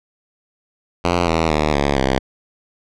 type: tone with pitch steps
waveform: 5% pulse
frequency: 87.31 / 81.46 / 76.01 / 70.92 / 66.17 Hz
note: F2 / E2 / D#2 / C#2 / C2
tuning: 0 / -20 / -40 / +40 / +20 cents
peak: -4 dBFS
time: 1.04-2.19 s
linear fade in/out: 10 ms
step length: 230 ms
effects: low-pass 5000 Hz 12 dB/octave